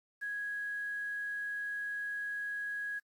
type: tone with quantisation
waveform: sine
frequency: 1661.2 Hz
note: G#6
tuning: in tune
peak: -35 dBFS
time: 0.21-3 s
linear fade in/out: 20 ms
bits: 10
effects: AAC 64 kbps